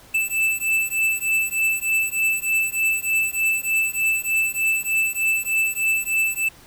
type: beating tone pair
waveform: square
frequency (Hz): 2639 / 2642.3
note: E7 / E7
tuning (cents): +1 / +3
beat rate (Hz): 3.3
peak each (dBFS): -23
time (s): 0.14-6.49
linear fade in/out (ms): 10
effects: pink hiss -48 dBFS RMS until 6.66 s